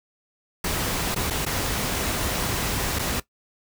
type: noise with dropouts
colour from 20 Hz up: pink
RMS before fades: -26 dBFS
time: 0.64-3.2 s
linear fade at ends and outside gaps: 5 ms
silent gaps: 1.147-1.16 / 1.302-1.306 / 1.452-1.462 / 2.988-2.992 s
effects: noise-tail reverb RT60 0.1 s tail -17 dB re dry